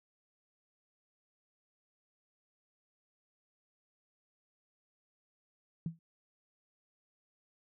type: tone with exponential decay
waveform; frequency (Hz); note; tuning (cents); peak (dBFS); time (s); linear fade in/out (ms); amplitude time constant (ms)
sine; 164.81; E3; 0; -30; 5.86-5.99; 2; 27
effects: none